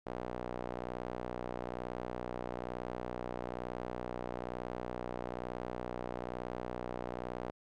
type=tone with band-pass filter; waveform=sawtooth; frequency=61.1 Hz; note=B1; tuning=18 cents flat; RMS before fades=-41 dBFS; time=0.06-7.51 s; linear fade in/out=10 ms; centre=620 Hz; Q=1.1; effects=none